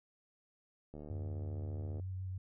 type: click train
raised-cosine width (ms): 2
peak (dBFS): -35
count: 80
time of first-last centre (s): 0.94-1.998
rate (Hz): 74.7
type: tone with vibrato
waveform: sine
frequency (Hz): 93.6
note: F#2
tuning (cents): +20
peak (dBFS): -38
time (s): 1.1-2.38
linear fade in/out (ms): 5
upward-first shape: sine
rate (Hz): 7.3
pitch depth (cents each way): 16
effects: none